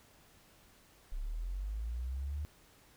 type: linear sweep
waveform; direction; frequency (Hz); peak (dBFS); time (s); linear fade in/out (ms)
sine; up; 32.18 to 75.7; -35; 1.12-2.45; 0
effects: pink hiss -63 dBFS RMS until 2.96 s